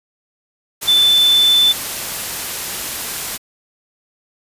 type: tone in noise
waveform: sine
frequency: 3520 Hz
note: A7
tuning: in tune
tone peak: -9 dBFS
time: 0.87-1.73 s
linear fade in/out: 20 ms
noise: white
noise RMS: -24 dBFS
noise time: 0.81-3.38 s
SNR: +12 dB
effects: resampled to 32000 Hz